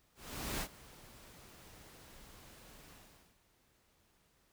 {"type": "noise with ADSR envelope", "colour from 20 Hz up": "pink", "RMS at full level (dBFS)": -37, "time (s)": [0.15, 3.39], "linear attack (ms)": 460, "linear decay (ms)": 66, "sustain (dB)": -20, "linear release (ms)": 480, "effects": ["pink hiss -72 dBFS RMS until 4.52 s"]}